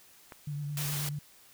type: click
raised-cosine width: 0.5 ms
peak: -29 dBFS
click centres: 0.322 s
type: tone with vibrato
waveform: sine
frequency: 145.6 Hz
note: D3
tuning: 15 cents flat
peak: -33 dBFS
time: 0.47-1.19 s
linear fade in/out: 5 ms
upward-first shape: sine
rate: 9.3 Hz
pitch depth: 33 cents each way
type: noise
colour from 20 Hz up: white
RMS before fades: -36 dBFS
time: 0.77-1.09 s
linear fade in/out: 2 ms
effects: white hiss -58 dBFS RMS until 1.53 s